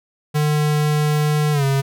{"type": "tone with pitch glide", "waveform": "square", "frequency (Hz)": [150.2, 136.94], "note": ["D3", "C#3"], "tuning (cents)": [39, -21], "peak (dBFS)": -16, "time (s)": [0.34, 1.82], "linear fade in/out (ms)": 20, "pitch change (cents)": -160, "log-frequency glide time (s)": [1.52, 1.64], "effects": []}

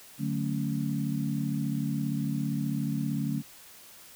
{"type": "chord", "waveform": "sine", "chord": "D major seventh", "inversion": "none", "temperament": "equal", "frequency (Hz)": [146.83, 185, 220, 277.2], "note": ["D3", "F#3", "A3", "C#4"], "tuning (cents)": [0, 0, 0, 0], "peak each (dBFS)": [-31, -36, -32, -34], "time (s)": [0.18, 3.43], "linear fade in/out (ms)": 50, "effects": ["white hiss -51 dBFS RMS until 4.15 s"]}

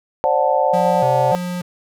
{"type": "chord", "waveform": "sine", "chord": "D dominant seventh", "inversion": "third", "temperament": "just", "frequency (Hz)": [528.6, 587.3, 734.2, 881], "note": ["C5", "D5", "F#5", "A5"], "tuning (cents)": [18, 0, -14, 2], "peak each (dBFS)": -19, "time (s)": [0.24, 1.35], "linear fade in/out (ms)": 0}
{"type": "tone with vibrato", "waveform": "square", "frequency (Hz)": 152.7, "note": "D#3", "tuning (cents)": -32, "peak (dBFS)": -23, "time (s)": [0.73, 1.62], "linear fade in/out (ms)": 10, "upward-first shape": "square", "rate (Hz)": 1.7, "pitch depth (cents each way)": 270}
{"effects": []}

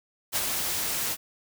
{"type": "noise with ADSR envelope", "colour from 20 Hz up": "white", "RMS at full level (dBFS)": -25, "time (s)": [0.32, 1.17], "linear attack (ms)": 43, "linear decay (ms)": 36, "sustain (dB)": -4, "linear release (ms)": 48, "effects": []}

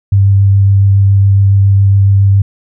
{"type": "tone with vibrato", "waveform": "sine", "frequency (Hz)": 98.7, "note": "G2", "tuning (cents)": 12, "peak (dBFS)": -4, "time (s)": [0.12, 2.42], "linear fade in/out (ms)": 5, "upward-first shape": "triangle", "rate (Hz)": 7.2, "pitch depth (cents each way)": 13, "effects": []}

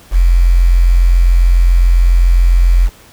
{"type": "tone with quantisation", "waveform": "sine", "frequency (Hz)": 43.65, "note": "F1", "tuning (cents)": 0, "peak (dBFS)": -5, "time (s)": [0.11, 2.9], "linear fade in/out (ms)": 50, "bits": 5, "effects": ["pink hiss -42 dBFS RMS until 3.12 s"]}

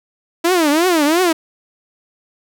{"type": "tone with vibrato", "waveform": "sawtooth", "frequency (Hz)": 326.3, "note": "E4", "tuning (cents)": -18, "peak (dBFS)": -8, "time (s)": [0.44, 1.33], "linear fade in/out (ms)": 10, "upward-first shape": "triangle", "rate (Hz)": 2.9, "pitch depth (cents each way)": 260, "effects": []}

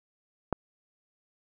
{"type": "click", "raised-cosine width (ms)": 1, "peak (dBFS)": -12, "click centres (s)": 0.527, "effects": []}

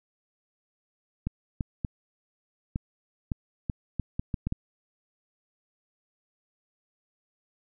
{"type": "clicks", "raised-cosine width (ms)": 5, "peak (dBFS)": -16, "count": 11, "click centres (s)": [1.27, 1.608, 1.848, 2.759, 3.318, 3.698, 3.997, 4.195, 4.342, 4.47, 4.524], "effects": []}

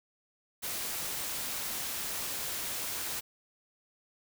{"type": "noise", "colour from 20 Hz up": "white", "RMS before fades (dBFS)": -36, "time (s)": [0.62, 3.21], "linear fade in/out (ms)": 20, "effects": []}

